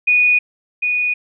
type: tone with echo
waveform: sine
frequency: 2468 Hz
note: D#7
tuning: 15 cents flat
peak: -10 dBFS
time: 0.07-0.39 s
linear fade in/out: 10 ms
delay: 750 ms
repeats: 1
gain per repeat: -5 dB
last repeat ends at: 1.14 s
effects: none